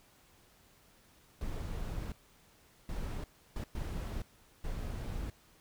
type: noise bursts at uneven times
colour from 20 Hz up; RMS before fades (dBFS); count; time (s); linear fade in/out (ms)
brown; -38; 5; 1.41-2.12 / 2.89-3.24 / 3.56-3.64 / 3.75-4.22 / 4.64-5.3; 2
effects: pink hiss -64 dBFS RMS until 5.6 s